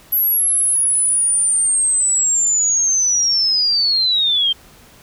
sine linear sweep, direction down, 11770 to 3129 Hz, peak -13 dBFS, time 0.12-4.53 s, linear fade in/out 10 ms, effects pink hiss -46 dBFS RMS until 5.02 s

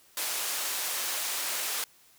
white band-pass noise, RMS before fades -32 dBFS, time 0.17-1.84 s, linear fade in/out 2 ms, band 500 to 14000 Hz, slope 12 dB/octave, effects white hiss -60 dBFS RMS until 2.18 s

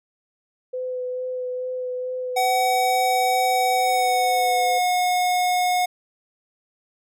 sine tone with vibrato, 505 Hz, B4, 39 cents sharp, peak -25 dBFS, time 0.73-4.79 s, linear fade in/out 10 ms, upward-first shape sine, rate 2.3 Hz, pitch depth 13 cents each way
square tone with pitch glide, 753 to 724.4 Hz, F#5 to F#5, +30 to -37 cents, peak -19 dBFS, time 2.36-5.86 s, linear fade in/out 10 ms, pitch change -67 cents, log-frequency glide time 3.73-4.7 s
effects none

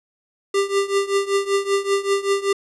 square tone with tremolo, 396.6 Hz, G4, 20 cents sharp, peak -15 dBFS, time 0.54-2.53 s, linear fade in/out 5 ms, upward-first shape triangle, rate 5.2 Hz, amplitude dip 90%, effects resampled to 24000 Hz + 9-bit

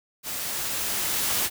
white noise with level ramp, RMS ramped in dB -32 to -24 dBFS, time 0.23-1.5 s, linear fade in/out 50 ms, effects none

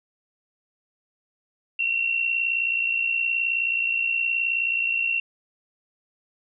sine tone pair together, 2678 / 2737 Hz, E7 / F7, +27 / -36 cents, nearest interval unison, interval 37 cents, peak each -29 / -22 dBFS, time 1.79-5.2 s, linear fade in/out 5 ms, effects none

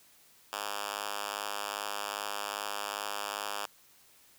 5% pulse tone with high-pass filter, 102.5 Hz, G#2, 22 cents flat, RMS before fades -37 dBFS, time 0.53-3.66 s, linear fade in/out 0 ms, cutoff 840 Hz, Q 0.6, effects white hiss -61 dBFS RMS until 4.38 s

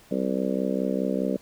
harmonic tone, 64.9 Hz, C2, 13 cents flat, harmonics 3 / 4 / 5 / 6 / 7 / 8 / 9, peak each -28 / -29 / -33 / -35 / -32 / -32 / -33 dBFS, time 0.11-1.37 s, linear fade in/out 5 ms, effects pink hiss -54 dBFS RMS until 1.41 s

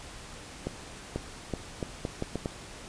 accelerating click train, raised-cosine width 2 ms, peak -17 dBFS, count 8, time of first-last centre 0.67-2.459 s, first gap 490 ms, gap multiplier 0.77, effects pink hiss -45 dBFS RMS until 2.88 s + resampled to 22050 Hz

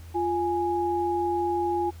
sine tone pair together, 348.6 / 830.6 Hz, F4 / G#5, -3 / 0 cents, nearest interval octave + minor third, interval 1503 cents, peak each -26 dBFS, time 0.14-1.91 s, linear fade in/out 20 ms, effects added 83 Hz sine -41 dBFS peak until 2 s + pink hiss -54 dBFS RMS until 2 s

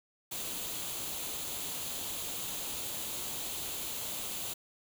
white noise with comb filter, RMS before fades -38 dBFS, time 0.31-4.54 s, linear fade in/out 10 ms, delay 0.28 ms, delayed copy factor +0.5, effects none

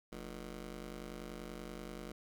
15% pulse ring-modulated tone, 130.4 Hz, C3, 5 cents flat, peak -35 dBFS, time 0.12-2.12 s, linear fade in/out 5 ms, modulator 90.4 Hz, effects none

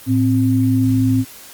sine tone pair together, 109.99 / 261.6 Hz, A2 / C4, 0 / 0 cents, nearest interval octave + minor third, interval 1500 cents, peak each -16 / -14 dBFS, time 0.06-1.25 s, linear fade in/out 50 ms, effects white hiss -39 dBFS RMS until 1.53 s + Opus 24 kbps

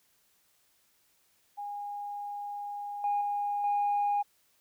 sine tone with level steps, 818 Hz, G#5, 26 cents flat, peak -35 / -25 / -28 / -24 dBFS, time 1.57-4.23 s, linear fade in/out 20 ms, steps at 3.04 / 3.21 / 3.64 s, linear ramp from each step 2 ms, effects tanh soft clip ceiling -22 dBFS + white hiss -69 dBFS RMS until 4.6 s

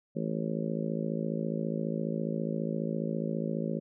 harmonic tone, 54.7 Hz, A1, 9 cents flat, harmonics 3 / 4 / 5 / 6 / 7 / 8 / 9 / 10, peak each -34 / -34 / -41 / -41 / -40 / -42 / -42 / -40 dBFS, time 0.15-3.8 s, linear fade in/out 20 ms, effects none

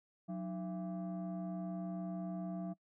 sine tone with frequency modulation, 182.7 Hz, F#3, 22 cents flat, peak -37 dBFS, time 0.28-2.74 s, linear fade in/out 20 ms, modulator 492 Hz, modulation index 0.77, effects noise-tail reverb RT60 0.1 s tail -24 dB re dry + tanh soft clip ceiling -33 dBFS

